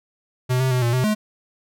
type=tone with pitch steps; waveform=square; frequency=126.7 / 130.7 / 126.3 / 118.6 / 127.8 / 212.9 Hz; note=B2 / C3 / B2 / A#2 / C3 / G#3; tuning=+45 / -1 / +39 / +30 / -40 / +43 cents; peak=-18 dBFS; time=0.49-1.15 s; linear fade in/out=20 ms; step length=110 ms; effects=none